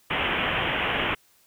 white low-pass noise, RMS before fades -26 dBFS, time 0.1-1.15 s, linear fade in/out 10 ms, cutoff 3200 Hz, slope 96 dB/octave, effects white hiss -61 dBFS RMS until 1.46 s

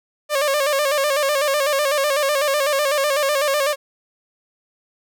sawtooth tone with vibrato, 571 Hz, D5, 49 cents flat, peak -13 dBFS, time 0.29-3.76 s, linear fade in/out 50 ms, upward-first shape square, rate 8 Hz, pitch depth 76 cents each way, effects none

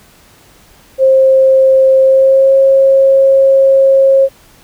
sine tone with pitch glide, 530 to 539.9 Hz, C5 to C#5, +22 to -46 cents, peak -4 dBFS, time 0.98-4.29 s, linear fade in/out 50 ms, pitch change +32 cents, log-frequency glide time 2.02-2.55 s, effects pink hiss -44 dBFS RMS until 4.63 s

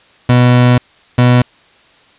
30% pulse tone pair in turn, 123.47 / 123.47 Hz, B2 / B2, 0 / 0 cents, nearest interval unison, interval 0 cents, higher neither, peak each -3 dBFS, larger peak neither, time 0.29-0.78 / 1.18-1.42 s, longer first, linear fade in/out 5 ms, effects white hiss -47 dBFS RMS until 2.18 s + resampled to 8000 Hz

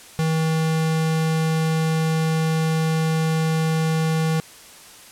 square tone, 159.9 Hz, D#3, 48 cents sharp, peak -19 dBFS, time 0.19-4.4 s, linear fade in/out 0 ms, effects white hiss -44 dBFS RMS until 5.11 s + low-pass 11000 Hz 12 dB/octave

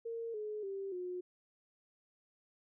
sine tone with pitch steps, 460 / 424.3 / 391.3 / 360.9 Hz, A#4 / G#4 / G4 / F#4, -23 / +37 / -3 / -43 cents, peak -38 dBFS, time 0.05-1.21 s, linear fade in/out 10 ms, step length 290 ms, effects none

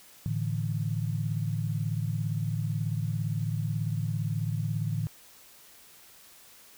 sine chord, A suspended fourth, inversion none, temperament equal, 110 / 146.83 / 164.81 Hz, A2 / D3 / E3, 0 / 0 / 0 cents, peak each -30 / -32 / -34 dBFS, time 0.26-5.07 s, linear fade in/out 0 ms, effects white hiss -54 dBFS RMS until 6.77 s

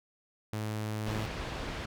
sawtooth tone, 107.5 Hz, A2, 40 cents flat, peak -29 dBFS, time 0.53-1.26 s, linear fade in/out 0 ms
pink low-pass noise, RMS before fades -38 dBFS, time 1.06-1.86 s, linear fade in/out 10 ms, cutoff 3700 Hz, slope 12 dB/octave
effects none

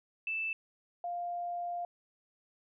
sine tone pair in turn, 2642 / 699.8 Hz, E7 / F5, +3 / +3 cents, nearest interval octave + major seventh, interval 2300 cents, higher first, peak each -32 / -34 dBFS, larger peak first, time 0.27-0.53 / 1.04-1.85 s, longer second, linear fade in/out 2 ms, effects none

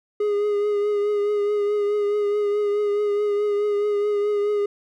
triangle tone with vibrato, 413 Hz, G#4, 10 cents flat, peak -17 dBFS, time 0.2-4.66 s, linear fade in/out 5 ms, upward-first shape triangle, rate 4.7 Hz, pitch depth 31 cents each way, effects none

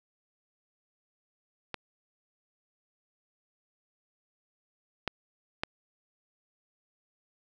clicks, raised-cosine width 0.3 ms, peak -18 / -13 / -13 dBFS, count 3, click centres 1.743 / 5.077 / 5.635 s, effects none

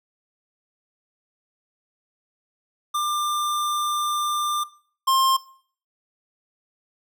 square tone pair in turn, 1193 / 1060.3 Hz, D6 / C6, +27 / +23 cents, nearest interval major second, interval 204 cents, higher first, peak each -22 / -17 dBFS, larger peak second, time 2.94-4.64 / 5.07-5.37 s, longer first, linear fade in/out 10 ms, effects noise-tail reverb RT60 0.5 s tail -19 dB re dry

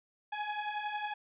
sawtooth beating tone pair, 830.6 / 841.6 Hz, G#5 / G#5, 0 / +23 cents, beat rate 11 Hz, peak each -36 / -32 dBFS, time 0.32-1.14 s, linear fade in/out 10 ms, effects resampled to 8000 Hz

